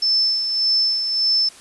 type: tone with tremolo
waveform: sine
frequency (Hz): 5280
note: E8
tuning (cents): +2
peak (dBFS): -14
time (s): 0.02-1.49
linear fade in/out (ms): 5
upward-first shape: sine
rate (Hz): 1.7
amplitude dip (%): 50
effects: white hiss -44 dBFS RMS until 1.6 s + resampled to 24000 Hz